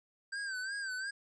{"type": "tone with vibrato", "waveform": "square", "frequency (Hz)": 1568, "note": "G6", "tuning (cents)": 0, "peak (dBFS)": -37, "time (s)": [0.32, 1.11], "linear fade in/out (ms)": 10, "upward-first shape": "sine", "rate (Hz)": 2.8, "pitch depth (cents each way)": 80, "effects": ["resampled to 22050 Hz", "13-bit"]}